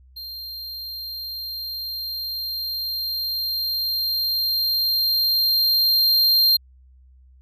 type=tone with level ramp; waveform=square; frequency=4186 Hz; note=C8; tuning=in tune; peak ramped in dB=-33 to -14 dBFS; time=0.16-6.57 s; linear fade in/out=10 ms; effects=added 64 Hz sine -48 dBFS peak until 7.41 s